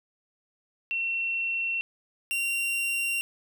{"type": "tone pair in turn", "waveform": ["sine", "45% pulse"], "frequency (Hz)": [2715, 2759], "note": ["F7", "F7"], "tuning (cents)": [-50, -22], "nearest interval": "unison", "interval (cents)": 28, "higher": "second", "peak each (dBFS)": -26, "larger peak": "neither", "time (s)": [[0.91, 1.81], [2.31, 3.21]], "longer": "neither", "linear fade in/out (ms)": 0, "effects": []}